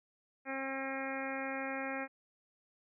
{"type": "harmonic tone", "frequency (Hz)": 268.7, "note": "C4", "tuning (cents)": 46, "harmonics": [1, 2, 3, 4, 5, 6, 7, 8, 9], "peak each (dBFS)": [-42, -42, -44, -50, -47, -45, -46, -46, -47], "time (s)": [0.45, 2.08], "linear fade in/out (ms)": 50, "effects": []}